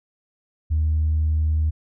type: tone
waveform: sine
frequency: 77.78 Hz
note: D#2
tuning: in tune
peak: -16 dBFS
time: 0.7-1.71 s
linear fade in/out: 20 ms
effects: tanh soft clip ceiling -14 dBFS